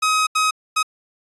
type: tone bursts at uneven times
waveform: sawtooth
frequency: 1266 Hz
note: D#6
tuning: 30 cents sharp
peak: -12 dBFS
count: 3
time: 0.02-0.27 / 0.35-0.51 / 0.76-0.83 s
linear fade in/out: 10 ms
effects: resampled to 24000 Hz